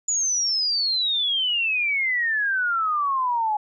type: exponential sweep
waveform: sine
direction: down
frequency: 6970 to 830.6 Hz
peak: -20 dBFS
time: 0.08-3.57 s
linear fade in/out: 5 ms
effects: none